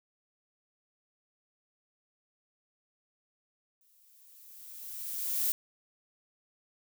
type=noise with exponential growth; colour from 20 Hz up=violet; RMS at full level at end=-28 dBFS; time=3.81-5.52 s; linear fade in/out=1 ms; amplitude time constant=370 ms; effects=none